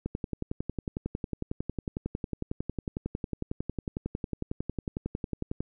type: click train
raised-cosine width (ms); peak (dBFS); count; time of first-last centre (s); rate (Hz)
3; -18; 62; 0.06-5.605; 11
effects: none